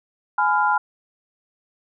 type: chord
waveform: sine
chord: F diminished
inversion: first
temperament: just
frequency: 838.1 / 1005.8 / 1396.9 Hz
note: Ab5 / Cb6 / F6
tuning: +16 / +31 / 0 cents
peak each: -20 / -21 / -21 dBFS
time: 0.38-0.78 s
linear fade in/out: 5 ms
effects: none